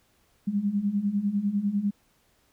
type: beating tone pair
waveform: sine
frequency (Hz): 196.6 / 206.6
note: G3 / G#3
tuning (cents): +5 / -9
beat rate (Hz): 10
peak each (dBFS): -29 / -25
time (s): 0.47-1.91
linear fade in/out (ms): 10
effects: pink hiss -66 dBFS RMS until 2.52 s